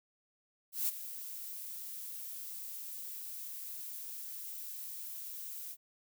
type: noise with ADSR envelope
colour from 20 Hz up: violet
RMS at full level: -31 dBFS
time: 0.72-5.77 s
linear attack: 160 ms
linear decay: 24 ms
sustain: -13 dB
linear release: 60 ms
effects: none